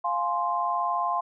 sine chord, F minor, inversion none, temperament equal with one note detuned, 698.5 / 837.4 / 1046.5 Hz, F5 / Ab5 / C6, 0 / +14 / 0 cents, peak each -29 / -31 / -26 dBFS, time 0.04-1.21 s, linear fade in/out 10 ms, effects none

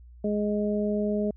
harmonic tone, 208.3 Hz, G#3, 5 cents sharp, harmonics 1 / 2 / 3, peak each -26 / -29 / -31 dBFS, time 0.24-1.31 s, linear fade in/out 5 ms, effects added 60 Hz sine -46 dBFS peak until 1.36 s

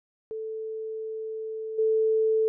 sine tone with level steps, 440 Hz, A4, in tune, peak -31 / -20 dBFS, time 0.31-2.48 s, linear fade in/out 0 ms, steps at 1.78 s, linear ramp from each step 10 ms, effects none

